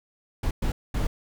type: noise bursts at uneven times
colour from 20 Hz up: brown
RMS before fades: -25 dBFS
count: 3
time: 0.43-0.51 / 0.62-0.72 / 0.94-1.07 s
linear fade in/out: 5 ms
effects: none